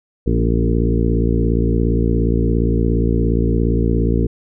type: harmonic tone with a mistuned harmonic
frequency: 57.2 Hz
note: A#1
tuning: 32 cents flat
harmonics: 1 / 2 / 3 / 4 / 5 / 6 / 7 / 8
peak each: -17 / -20 / -22 / -23 / -24 / -25 / -25 / -26 dBFS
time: 0.26-4.27 s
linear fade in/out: 10 ms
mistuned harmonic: 4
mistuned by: +29 cents
effects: none